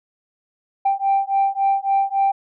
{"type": "beating tone pair", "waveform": "sine", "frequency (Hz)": [784, 787.6], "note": ["G5", "G5"], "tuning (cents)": [0, 8], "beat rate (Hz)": 3.6, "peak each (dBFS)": -18, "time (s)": [0.85, 2.32], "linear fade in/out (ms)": 10, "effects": ["tanh soft clip ceiling -11 dBFS"]}